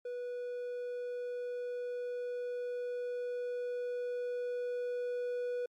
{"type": "tone with level ramp", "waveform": "triangle", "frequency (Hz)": 490, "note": "B4", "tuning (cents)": -14, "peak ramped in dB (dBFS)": [-35, -31], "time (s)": [0.05, 5.66], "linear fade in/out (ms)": 5, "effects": ["MP3 64 kbps"]}